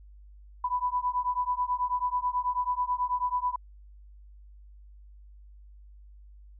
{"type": "beating tone pair", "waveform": "sine", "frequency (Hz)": [987.8, 997], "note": ["B5", "B5"], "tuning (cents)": [0, 16], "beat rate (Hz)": 9.2, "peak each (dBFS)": [-29, -29], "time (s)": [0.64, 3.56], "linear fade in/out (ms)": 5, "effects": ["added 50 Hz sine -48 dBFS peak until 6.59 s"]}